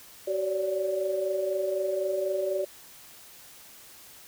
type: tone cluster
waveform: sine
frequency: 378.8 / 558 / 582 Hz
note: F#4 / C#5 / D5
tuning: +41 / +11 / -16 cents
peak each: -30 / -35 / -28 dBFS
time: 0.27-2.65 s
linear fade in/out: 10 ms
effects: white hiss -50 dBFS RMS until 4.27 s